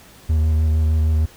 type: tone with vibrato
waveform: triangle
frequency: 78.3 Hz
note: D#2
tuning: 11 cents sharp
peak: -12 dBFS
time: 0.29-1.26 s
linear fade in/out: 10 ms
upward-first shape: square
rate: 6.5 Hz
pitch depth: 15 cents each way
effects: pink hiss -46 dBFS RMS until 1.36 s